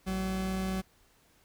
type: tone pair together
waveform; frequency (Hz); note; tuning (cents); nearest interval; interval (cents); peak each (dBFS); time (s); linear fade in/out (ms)
40% pulse; 56.03 / 188.9; A1 / F#3; +32 / +36; octave + major sixth; 2104; -38 / -30; 0.06-0.82; 20
effects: pink hiss -65 dBFS RMS until 1.44 s